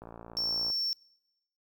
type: click train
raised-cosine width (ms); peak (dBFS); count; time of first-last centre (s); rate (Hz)
1; -31; 40; 0.02-0.701; 57.3
type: tone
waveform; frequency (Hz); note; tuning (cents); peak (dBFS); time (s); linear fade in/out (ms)
triangle; 5440; F8; -46; -27; 0.37-0.93; 0
effects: noise-tail reverb RT60 0.9 s tail -24 dB re dry